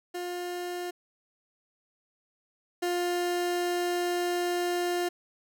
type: tone pair in turn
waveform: 30% pulse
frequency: 354.5 / 352.5 Hz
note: F4 / F4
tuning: +26 / +16 cents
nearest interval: unison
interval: 10 cents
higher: first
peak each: -30 / -24 dBFS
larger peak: second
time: 0.14-0.91 / 2.82-5.09 s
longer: second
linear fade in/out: 10 ms
effects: none